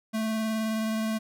square tone with vibrato, 220 Hz, A3, in tune, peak -27 dBFS, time 0.13-1.19 s, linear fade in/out 20 ms, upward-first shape sine, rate 19 Hz, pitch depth 14 cents each way, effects none

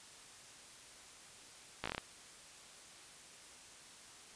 slowing click train, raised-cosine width 0.3 ms, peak -21 dBFS, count 7, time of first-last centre 1.84-1.98 s, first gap 16 ms, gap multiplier 1.15, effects white hiss -56 dBFS RMS until 4.35 s + resampled to 22050 Hz

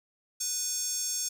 square tone with high-pass filter, 497.1 Hz, B4, 11 cents sharp, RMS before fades -32 dBFS, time 0.4-1.29 s, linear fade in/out 10 ms, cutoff 6400 Hz, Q 4.2, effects none

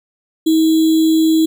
sine tone with sample-and-hold, 319.7 Hz, D#4, 47 cents sharp, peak -9 dBFS, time 0.46-1.46 s, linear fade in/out 10 ms, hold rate 3675 Hz, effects none

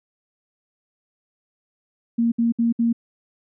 sine tone bursts, 232.7 Hz, A#3, 3 cents flat, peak -16 dBFS, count 4, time 2.18-2.929 s, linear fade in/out 10 ms, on 140 ms, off 63 ms, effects none

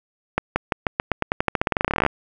accelerating click train, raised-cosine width 0.5 ms, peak -3 dBFS, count 27, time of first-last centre 0.38-2.064 s, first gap 180 ms, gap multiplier 0.9, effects none

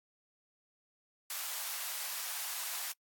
white high-pass noise, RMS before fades -39 dBFS, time 1.3-2.92 s, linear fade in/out 2 ms, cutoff 690 Hz, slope 24 dB/octave, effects noise-tail reverb RT60 0.1 s tail -25 dB re dry + AAC 64 kbps

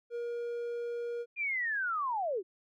triangle tone, 474.3 Hz, A#4, 30 cents sharp, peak -32 dBFS, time 0.1-1.26 s, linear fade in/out 50 ms
sine linear sweep, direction down, 2446 to 339.2 Hz, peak -30 dBFS, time 1.36-2.43 s, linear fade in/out 50 ms
effects none

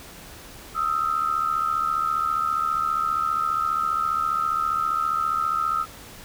sine tone pair together, 1260.1 / 1335 Hz, D#6 / E6, +22 / +22 cents, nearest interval minor second, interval 100 cents, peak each -24 dBFS, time 0.74-5.86 s, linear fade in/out 50 ms, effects pink hiss -43 dBFS RMS until 6.24 s

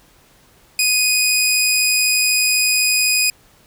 15% pulse tone, 2489 Hz, D#7, in tune, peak -7 dBFS, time 0.79-3.3 s, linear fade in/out 2 ms, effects pink hiss -52 dBFS RMS until 3.66 s

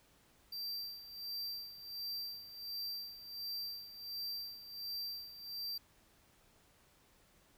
square tone with tremolo, 4699 Hz, D8, in tune, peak -39 dBFS, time 0.52-5.78 s, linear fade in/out 5 ms, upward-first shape sine, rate 1.4 Hz, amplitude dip 75%, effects pink hiss -68 dBFS RMS until 7.57 s

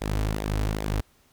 sawtooth tone with flanger, 52.2 Hz, G#1, 10 cents sharp, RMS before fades -27 dBFS, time 0.01-1.01 s, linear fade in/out 5 ms, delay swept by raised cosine 0.68 to 5.68 ms, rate 2.5 Hz, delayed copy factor -0.6, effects pink hiss -62 dBFS RMS until 1.32 s

